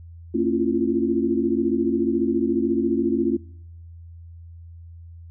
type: tone cluster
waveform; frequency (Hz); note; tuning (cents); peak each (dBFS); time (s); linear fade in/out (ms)
sine; 226.7 / 273 / 334.8 / 349.1; A#3 / C#4 / E4 / F4; -48 / -26 / +27 / -1; -24; 0.34-3.37; 10
effects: noise-tail reverb RT60 0.8 s tail -24 dB re dry + added 84 Hz sine -39 dBFS peak until 5.3 s